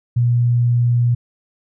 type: tone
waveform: sine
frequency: 120.4 Hz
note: B2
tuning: 44 cents flat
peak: -12 dBFS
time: 0.16-1.15 s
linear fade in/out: 10 ms
effects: none